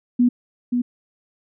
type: tone with echo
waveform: sine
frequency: 244.4 Hz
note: B3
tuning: 18 cents flat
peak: -12 dBFS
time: 0.19-0.29 s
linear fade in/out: 10 ms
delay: 530 ms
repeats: 1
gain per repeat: -5 dB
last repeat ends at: 0.82 s
effects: none